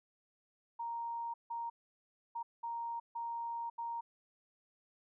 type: tone bursts at uneven times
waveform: sine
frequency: 932.3 Hz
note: A#5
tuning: in tune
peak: -37 dBFS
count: 6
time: 0.79-1.34 / 1.5-1.7 / 2.35-2.43 / 2.63-3 / 3.15-3.7 / 3.78-4.01 s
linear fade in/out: 10 ms
effects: none